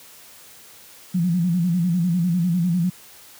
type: tone with vibrato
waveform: sine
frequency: 174.61 Hz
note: F3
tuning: in tune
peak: -17 dBFS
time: 1.14-2.9 s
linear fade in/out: 10 ms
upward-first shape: square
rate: 10 Hz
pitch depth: 82 cents each way
effects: white hiss -46 dBFS RMS until 3.39 s + high-pass 60 Hz 12 dB/octave